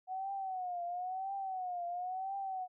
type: tone with vibrato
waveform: sine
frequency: 740 Hz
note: F#5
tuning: in tune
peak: -36 dBFS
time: 0.07-2.68 s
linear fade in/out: 50 ms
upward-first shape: triangle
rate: 0.98 Hz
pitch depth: 120 cents each way
effects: none